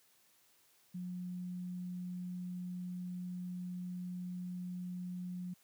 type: tone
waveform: sine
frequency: 180 Hz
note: F#3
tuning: 47 cents flat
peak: -39 dBFS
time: 0.94-5.54 s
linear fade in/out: 10 ms
effects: white hiss -69 dBFS RMS until 5.63 s + high-pass 80 Hz 12 dB/octave